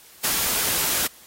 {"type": "noise with ADSR envelope", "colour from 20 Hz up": "white", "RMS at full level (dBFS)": -21, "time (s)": [0.23, 1.07], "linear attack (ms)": 20, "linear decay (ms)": 40, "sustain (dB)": -2, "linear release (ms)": 4, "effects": ["white hiss -49 dBFS RMS until 1.26 s", "AAC 48 kbps"]}